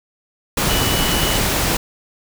sine tone in noise, 2957 Hz, F#7, 2 cents flat, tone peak -24 dBFS, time 0.69-1.38 s, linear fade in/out 5 ms, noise pink, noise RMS -18 dBFS, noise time 0.57-1.77 s, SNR -9 dB, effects none

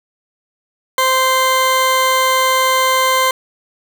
20% pulse tone pair together, 520.5 / 1041 Hz, C5 / C6, -9 / -9 cents, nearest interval octave, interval 1200 cents, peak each -11 dBFS, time 0.98-3.31 s, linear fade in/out 2 ms, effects 7-bit

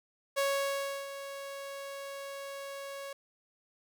sawtooth tone with ADSR envelope, 554.4 Hz, C#5, in tune, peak -23 dBFS, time 0.36-3.13 s, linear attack 23 ms, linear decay 680 ms, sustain -13 dB, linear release 4 ms, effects none

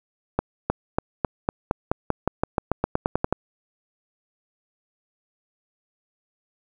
accelerating click train, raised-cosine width 1 ms, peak -6 dBFS, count 18, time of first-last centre 0.39-3.326 s, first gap 310 ms, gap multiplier 0.92, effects 8-bit

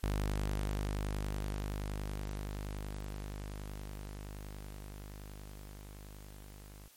sawtooth tone with level ramp, 50.6 Hz, G#1, 44 cents flat, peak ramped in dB -27 to -46 dBFS, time 0.03-6.88 s, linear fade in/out 5 ms, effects white hiss -61 dBFS RMS until 6.96 s + MP3 64 kbps

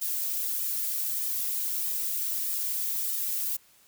violet noise with flanger, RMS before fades -30 dBFS, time 0.01-3.57 s, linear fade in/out 10 ms, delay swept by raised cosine 1.6 to 3.5 ms, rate 1.6 Hz, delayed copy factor +0.95, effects white hiss -60 dBFS RMS until 3.87 s

